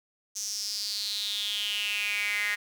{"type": "tone with high-pass filter sweep", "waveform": "sawtooth", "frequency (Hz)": 206.3, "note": "G#3", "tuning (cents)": -11, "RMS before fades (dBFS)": -31, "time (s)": [0.35, 2.56], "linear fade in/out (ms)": 20, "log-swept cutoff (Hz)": [6100, 1900], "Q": 6.9, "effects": []}